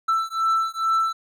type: beating tone pair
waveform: triangle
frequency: 1327 / 1329.3 Hz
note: E6 / E6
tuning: +11 / +14 cents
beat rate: 2.3 Hz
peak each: -21 dBFS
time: 0.08-1.13 s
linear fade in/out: 10 ms
effects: none